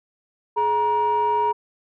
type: tone pair together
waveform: sine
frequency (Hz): 423.3 / 947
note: G#4 / A#5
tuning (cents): +33 / +27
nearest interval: octave + major second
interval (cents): 1394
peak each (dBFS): -23 / -17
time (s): 0.56-1.53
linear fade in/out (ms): 20
effects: tanh soft clip ceiling -14 dBFS